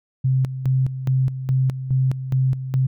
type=tone with tremolo; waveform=sine; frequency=131.1 Hz; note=C3; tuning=4 cents sharp; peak=-15 dBFS; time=0.24-2.87 s; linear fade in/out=10 ms; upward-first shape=square; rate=2.4 Hz; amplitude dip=70%; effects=none